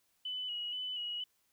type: tone with vibrato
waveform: sine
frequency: 2955 Hz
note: F#7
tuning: 3 cents flat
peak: -36 dBFS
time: 0.25-1.24 s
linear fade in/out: 5 ms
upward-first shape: square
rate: 2.1 Hz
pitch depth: 28 cents each way
effects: white hiss -75 dBFS RMS until 1.52 s